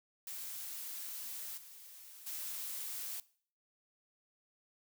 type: noise with level steps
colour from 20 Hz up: blue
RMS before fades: -44 / -54 / -42 dBFS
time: 0.27-3.2 s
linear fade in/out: 2 ms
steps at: 1.57 / 2.26 s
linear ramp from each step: 10 ms
effects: noise-tail reverb RT60 0.5 s tail -20 dB re dry